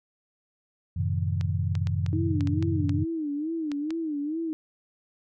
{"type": "chord", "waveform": "sine", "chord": "F# diminished seventh", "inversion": "none", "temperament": "just", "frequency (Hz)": [92.5, 111, 133.2, 159.84], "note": ["F#2", "A2", "C3", "Eb3"], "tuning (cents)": [0, 16, 31, 47], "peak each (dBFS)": [-26, -32, -32, -32], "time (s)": [0.96, 3.05], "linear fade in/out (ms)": 10}
{"type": "clicks", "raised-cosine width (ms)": 0.2, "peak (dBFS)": -21, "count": 10, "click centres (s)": [1.411, 1.753, 1.871, 2.063, 2.408, 2.473, 2.626, 2.894, 3.717, 3.906]}
{"type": "tone with vibrato", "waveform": "sine", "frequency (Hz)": 307.9, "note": "D#4", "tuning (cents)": -18, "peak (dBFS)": -27, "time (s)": [2.13, 4.53], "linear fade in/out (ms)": 0, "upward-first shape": "sine", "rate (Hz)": 2.3, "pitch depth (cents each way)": 130}
{"effects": []}